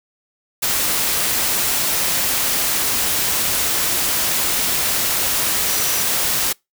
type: tone in noise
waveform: sine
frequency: 5860 Hz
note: F#8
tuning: 18 cents flat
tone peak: -28 dBFS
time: 5.67-6.03 s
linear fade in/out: 10 ms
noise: white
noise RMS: -19 dBFS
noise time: 0.62-6.53 s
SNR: -12 dB
effects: noise-tail reverb RT60 0.2 s tail -26 dB re dry